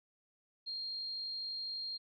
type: tone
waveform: sine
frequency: 4216 Hz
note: C8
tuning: 12 cents sharp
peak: -38 dBFS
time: 0.66-1.98 s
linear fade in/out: 20 ms
effects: none